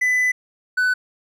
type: tone pair in turn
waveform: triangle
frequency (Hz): 2000 / 1498.3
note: B6 / F#6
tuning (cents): +21 / +21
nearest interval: perfect fourth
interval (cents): 500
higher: first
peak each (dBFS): -14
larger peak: neither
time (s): 0.01-0.32 / 0.77-0.94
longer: first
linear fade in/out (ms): 10
effects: none